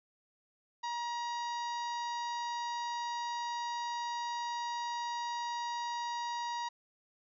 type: harmonic tone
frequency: 951 Hz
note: A#5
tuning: 34 cents sharp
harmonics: 1 / 2 / 3 / 4 / 5 / 6 / 7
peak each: -35 / -46 / -53 / -48 / -50 / -54 / -57 dBFS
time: 0.83-6.69 s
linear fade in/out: 10 ms
effects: none